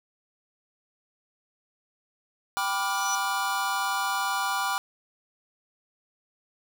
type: chord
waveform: square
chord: G dominant seventh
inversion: none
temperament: equal with one note detuned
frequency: 784 / 987.8 / 1174.7 / 1418.9 Hz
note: G5 / B5 / D6 / F6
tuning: 0 / 0 / 0 / +27 cents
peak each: -32 dBFS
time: 2.57-4.78 s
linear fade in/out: 0 ms
type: tone with exponential growth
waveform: sine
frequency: 5900 Hz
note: F#8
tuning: 6 cents flat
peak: -26 dBFS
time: 2.64-3.15 s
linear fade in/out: 0 ms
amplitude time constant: 110 ms
effects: none

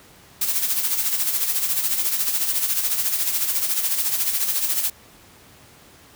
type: noise with tremolo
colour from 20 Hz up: blue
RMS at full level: -20 dBFS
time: 0.41-4.9 s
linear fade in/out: 5 ms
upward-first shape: sine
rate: 14 Hz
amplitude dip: 55%
effects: pink hiss -49 dBFS RMS until 6.15 s + high-pass 60 Hz 12 dB/octave

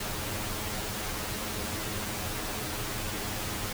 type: noise with comb filter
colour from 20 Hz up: pink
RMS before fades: -34 dBFS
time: 0-3.73 s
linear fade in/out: 5 ms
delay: 9.5 ms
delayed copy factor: +0.75
effects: none

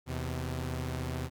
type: tone pair together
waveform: sawtooth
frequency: 80.5 / 127.79 Hz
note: E2 / C3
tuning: -41 / -40 cents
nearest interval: minor sixth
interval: 801 cents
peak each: -32 / -32 dBFS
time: 0.06-1.3 s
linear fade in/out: 50 ms
effects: Opus 48 kbps

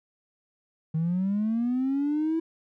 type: linear sweep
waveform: triangle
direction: up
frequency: 155.4 to 329.6 Hz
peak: -20 dBFS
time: 0.94-2.4 s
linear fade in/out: 10 ms
effects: tanh soft clip ceiling -20 dBFS

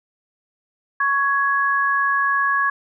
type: tone pair together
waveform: sine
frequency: 1113 / 1670.1 Hz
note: C#6 / G#6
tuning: +7 / +9 cents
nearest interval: perfect fifth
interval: 702 cents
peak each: -19 dBFS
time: 1-2.7 s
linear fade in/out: 5 ms
effects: none

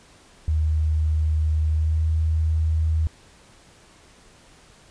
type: tone with pitch glide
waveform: sine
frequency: 77.78 to 79.46 Hz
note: D#2 to D#2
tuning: 0 to +37 cents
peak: -18 dBFS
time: 0.48-3.07 s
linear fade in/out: 0 ms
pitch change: +37 cents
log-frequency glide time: 1.69-2.04 s
effects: pink hiss -52 dBFS RMS until 4.9 s + resampled to 22050 Hz

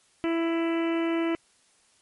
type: harmonic tone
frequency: 331.9 Hz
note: E4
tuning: 12 cents sharp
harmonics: 1 / 2 / 3 / 4 / 5 / 6 / 7 / 8 / 9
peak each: -24 / -34 / -39 / -39 / -44 / -40 / -41 / -44 / -44 dBFS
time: 0.24-1.35 s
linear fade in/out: 0 ms
effects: white hiss -63 dBFS RMS until 2.01 s + MP3 48 kbps

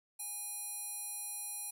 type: tone with band-pass filter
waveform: square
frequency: 820 Hz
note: G#5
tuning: 22 cents flat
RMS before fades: -42 dBFS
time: 0.19-1.71 s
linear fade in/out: 10 ms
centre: 11000 Hz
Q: 4.4
effects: none

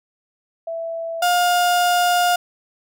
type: tone pair in turn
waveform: sine / 35% pulse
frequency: 662 / 709.3 Hz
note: E5 / F5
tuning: +7 / +27 cents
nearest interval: minor second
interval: 120 cents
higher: second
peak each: -24 / -13 dBFS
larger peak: second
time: 0.67-1.22 / 1.22-2.36 s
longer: second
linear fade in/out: 5 ms
effects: none

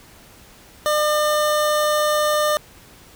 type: tone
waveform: 25% pulse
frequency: 602 Hz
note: D5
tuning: 43 cents sharp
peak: -13 dBFS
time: 0.86-2.57 s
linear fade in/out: 0 ms
effects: pink hiss -47 dBFS RMS until 3.15 s

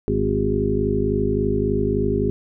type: harmonic tone with a mistuned harmonic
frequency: 51.91 Hz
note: G#1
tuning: in tune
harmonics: 1 / 2 / 3 / 4 / 5 / 7 / 8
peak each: -27 / -26 / -30 / -26 / -26 / -25 / -23 dBFS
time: 0.08-2.3 s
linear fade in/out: 0 ms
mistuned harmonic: 8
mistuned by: -36 cents
effects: none

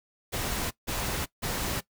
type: noise bursts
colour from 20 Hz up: pink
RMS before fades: -31 dBFS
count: 3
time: 0.32-1.81 s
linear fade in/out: 20 ms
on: 390 ms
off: 160 ms
effects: noise-tail reverb RT60 0.1 s tail -19 dB re dry

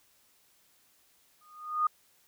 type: tone with exponential growth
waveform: sine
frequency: 1230 Hz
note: D#6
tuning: 20 cents flat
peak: -21 dBFS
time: 1.41-1.87 s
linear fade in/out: 5 ms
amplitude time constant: 100 ms
effects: white hiss -66 dBFS RMS until 2.27 s

